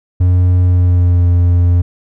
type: tone with pitch glide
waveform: triangle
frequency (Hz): 90.1 to 87.69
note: F#2 to F2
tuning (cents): -45 to +8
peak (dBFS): -5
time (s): 0.2-1.82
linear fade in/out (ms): 10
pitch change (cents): -47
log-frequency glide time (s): 0.62-1.26
effects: none